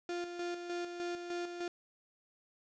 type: tone with tremolo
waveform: 35% pulse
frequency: 349.2 Hz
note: F4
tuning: in tune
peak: -34 dBFS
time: 0.09-1.68 s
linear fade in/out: 2 ms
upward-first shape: square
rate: 3.3 Hz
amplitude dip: 50%
effects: resampled to 16000 Hz + 12-bit